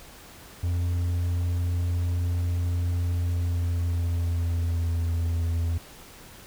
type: tone with pitch glide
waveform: triangle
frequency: 87.31 to 83.95 Hz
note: F2 to E2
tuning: 0 to +32 cents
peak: -21 dBFS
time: 0.63-5.78 s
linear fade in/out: 5 ms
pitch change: -68 cents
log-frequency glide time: 3.11-5.06 s
effects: pink hiss -47 dBFS RMS until 6.46 s